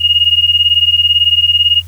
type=beating tone pair; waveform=sine; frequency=2852 / 2870 Hz; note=F7 / F7; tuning=+36 / +47 cents; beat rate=18 Hz; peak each=-10 / -11 dBFS; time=0-1.82 s; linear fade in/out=20 ms; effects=added 87 Hz sine -28 dBFS peak until 1.87 s + white hiss -45 dBFS RMS until 1.87 s